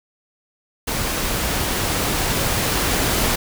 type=noise with level ramp; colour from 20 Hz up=pink; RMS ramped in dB=-23 to -19 dBFS; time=0.87-3.36 s; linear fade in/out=10 ms; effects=none